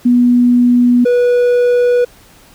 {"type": "tone pair in turn", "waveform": ["sine", "triangle"], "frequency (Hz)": [244.1, 488.2], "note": ["B3", "B4"], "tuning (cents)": [-20, -20], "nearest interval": "octave", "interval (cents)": 1200, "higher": "second", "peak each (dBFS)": -6, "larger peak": "neither", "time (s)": [[0.05, 1.05], [1.05, 2.05]], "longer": "neither", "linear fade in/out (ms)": 10, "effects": ["pink hiss -44 dBFS RMS until 2.54 s"]}